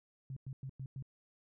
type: tone bursts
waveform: sine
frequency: 133.2 Hz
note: C3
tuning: 31 cents sharp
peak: -40 dBFS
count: 5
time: 0.3-1.025 s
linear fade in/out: 2 ms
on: 65 ms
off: 100 ms
effects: none